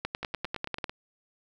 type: two click trains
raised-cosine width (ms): 0.3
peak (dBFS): -20 / -14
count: 7 / 9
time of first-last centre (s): 0.23-0.895 / 0.05-0.842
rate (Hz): 9.02 / 10.1
effects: none